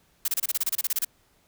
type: noise bursts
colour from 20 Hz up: blue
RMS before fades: -25 dBFS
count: 14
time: 0.25-1.048 s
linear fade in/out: 5 ms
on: 31 ms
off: 28 ms
effects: pink hiss -64 dBFS RMS until 1.47 s